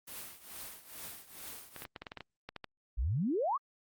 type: noise with tremolo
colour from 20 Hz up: white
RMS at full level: -43 dBFS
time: 0.07-1.85 s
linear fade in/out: 10 ms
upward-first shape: triangle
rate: 2.3 Hz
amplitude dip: 85%
type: clicks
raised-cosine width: 0.3 ms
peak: -26 dBFS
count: 12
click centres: 1.763 / 1.821 / 1.852 / 1.962 / 2.02 / 2.068 / 2.119 / 2.173 / 2.207 / 2.49 / 2.563 / 2.643 s
type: exponential sweep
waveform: sine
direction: up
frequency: 48.63 to 1244.5 Hz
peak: -29 dBFS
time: 2.97-3.58 s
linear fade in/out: 20 ms
effects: Opus 32 kbps